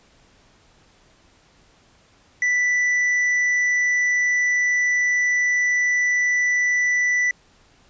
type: tone with tanh clipping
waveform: triangle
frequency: 1975.5 Hz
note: B6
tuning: in tune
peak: -18 dBFS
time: 2.42-7.31 s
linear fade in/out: 2 ms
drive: 9 dB
effects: pink hiss -56 dBFS RMS until 7.89 s + resampled to 16000 Hz